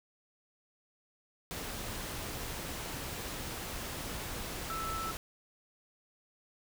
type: tone in noise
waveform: sine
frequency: 1318.5 Hz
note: E6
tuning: in tune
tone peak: -36 dBFS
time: 4.7-5.11 s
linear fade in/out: 0 ms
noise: pink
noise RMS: -40 dBFS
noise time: 1.51-5.17 s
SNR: +1 dB
effects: none